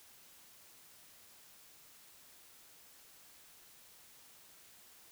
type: silence
effects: white hiss -60 dBFS RMS until 5.11 s